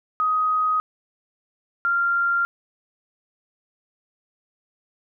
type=tone pair in turn; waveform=sine; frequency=1255 / 1388.1 Hz; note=D#6 / F6; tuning=+15 / -11 cents; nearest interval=major second; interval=174 cents; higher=second; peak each=-18 dBFS; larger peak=neither; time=0.2-0.8 / 1.85-2.45 s; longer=neither; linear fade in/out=0 ms; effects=none